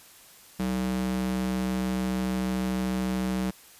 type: tone with high-pass filter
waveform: square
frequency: 63.3 Hz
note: B1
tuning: 43 cents sharp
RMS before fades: -28 dBFS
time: 0.59-3.51 s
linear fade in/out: 10 ms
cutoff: 160 Hz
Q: 2.4
effects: white hiss -52 dBFS RMS until 3.79 s + resampled to 32000 Hz